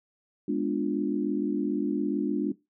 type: chord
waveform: sine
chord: G# diminished seventh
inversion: none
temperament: equal with one note detuned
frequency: 207.7 / 246.9 / 293.7 / 351 Hz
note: G#3 / B3 / D4 / F4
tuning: 0 / 0 / 0 / +9 cents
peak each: -31 / -33 / -27 / -32 dBFS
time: 0.48-2.52 s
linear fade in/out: 5 ms
effects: noise-tail reverb RT60 0.2 s tail -17 dB re dry